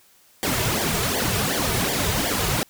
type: noise with flanger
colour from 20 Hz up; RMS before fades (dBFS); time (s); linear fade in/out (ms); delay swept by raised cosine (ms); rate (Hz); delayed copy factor
pink; -23; 0.43-2.63; 0; 0.75 to 3.75; 2.7; -0.95
effects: white hiss -56 dBFS RMS until 2.69 s